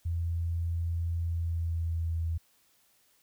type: tone with pitch glide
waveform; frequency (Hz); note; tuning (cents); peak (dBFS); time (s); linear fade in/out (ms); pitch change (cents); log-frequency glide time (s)
sine; 84.3 to 82.33; E2 to E2; +39 to -2; -28; 0.05-2.38; 10; -41; 1.2-2.21
effects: white hiss -67 dBFS RMS until 3.22 s